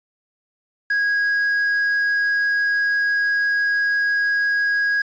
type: tone with quantisation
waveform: triangle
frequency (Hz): 1649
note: G#6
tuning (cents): -13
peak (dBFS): -15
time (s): 0.9-5.02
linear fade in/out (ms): 5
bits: 7
effects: resampled to 16000 Hz